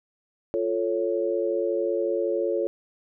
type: chord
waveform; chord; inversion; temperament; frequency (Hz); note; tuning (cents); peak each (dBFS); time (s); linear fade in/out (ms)
sine; F augmented; none; equal; 349.2 / 440 / 554.4; F4 / A4 / C#5; 0 / 0 / 0; -27; 0.54-2.67; 0
effects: none